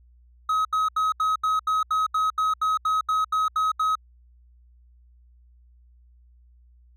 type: tone bursts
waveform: triangle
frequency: 1272 Hz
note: D#6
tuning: 38 cents sharp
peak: -18 dBFS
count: 15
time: 0.49-3.954 s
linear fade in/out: 5 ms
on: 160 ms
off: 76 ms
effects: added 60 Hz sine -52 dBFS peak until 6.96 s